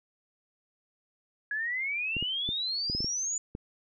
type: exponential sweep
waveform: sine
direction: up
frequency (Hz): 1664 to 7040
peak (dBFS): -29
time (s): 1.51-3.38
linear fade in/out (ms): 2
type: clicks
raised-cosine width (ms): 3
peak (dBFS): -23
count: 8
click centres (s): 2.167 / 2.226 / 2.49 / 2.899 / 2.95 / 3.005 / 3.045 / 3.551
effects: none